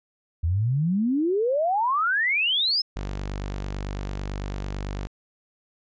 sine exponential sweep, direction up, 77.78 to 5274 Hz, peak -20 dBFS, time 0.43-2.82 s, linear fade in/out 10 ms
sawtooth tone, 49 Hz, G1, in tune, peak -25 dBFS, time 2.96-5.07 s, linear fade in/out 0 ms
effects resampled to 16000 Hz

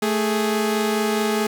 sawtooth tone pair together, 219.8 / 414.9 Hz, A3 / G#4, -2 / -2 cents, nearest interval major seventh, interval 1100 cents, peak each -18 dBFS, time 0.02-1.47 s, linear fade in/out 5 ms, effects none

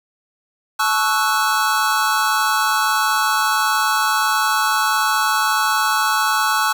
square chord, F# minor seventh, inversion first, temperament equal with one note detuned, 863.9 / 1108.7 / 1318.5 / 1480 Hz, A5 / C#6 / E6 / F#6, -32 / 0 / 0 / 0 cents, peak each -22 dBFS, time 0.79-6.73 s, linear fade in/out 10 ms, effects 7-bit

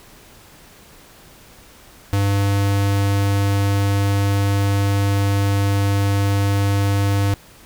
square tone, 99.8 Hz, G2, 32 cents sharp, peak -16 dBFS, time 2.13-7.34 s, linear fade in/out 0 ms, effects pink hiss -46 dBFS RMS until 7.65 s

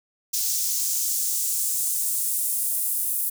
white noise with high-pass filter sweep, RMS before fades -25 dBFS, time 0.33-3.3 s, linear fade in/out 10 ms, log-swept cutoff 5700 to 11000 Hz, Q 1.6, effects none

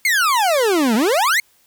40% pulse exponential two-way sweep, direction down then up, 2217 to 207.7 to 2217 Hz, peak -13 dBFS, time 0.05-1.4 s, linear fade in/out 2 ms, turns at 0.95 s, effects white hiss -57 dBFS RMS until 1.66 s

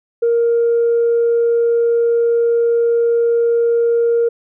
sine tone, 467.5 Hz, A#4, 5 cents sharp, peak -10 dBFS, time 0.22-4.29 s, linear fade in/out 10 ms, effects tanh soft clip ceiling -8 dBFS

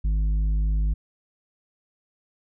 triangle tone with tanh clipping, 51.91 Hz, G#1, in tune, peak -21 dBFS, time 0.04-0.94 s, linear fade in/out 10 ms, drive 11 dB, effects none

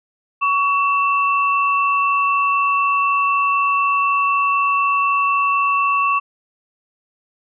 sine tone pair together, 1124 / 2669 Hz, C#6 / E7, +24 / +21 cents, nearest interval octave + minor third, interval 1497 cents, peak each -15 / -21 dBFS, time 0.41-6.2 s, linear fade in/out 20 ms, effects none

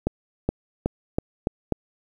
accelerating click train, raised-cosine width 2 ms, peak -8 dBFS, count 6, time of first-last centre 0.07-1.723 s, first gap 420 ms, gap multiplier 0.88, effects 8-bit

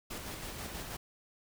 pink noise with tremolo, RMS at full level -41 dBFS, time 0.1-0.97 s, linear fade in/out 10 ms, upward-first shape square, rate 6.2 Hz, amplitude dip 30%, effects none

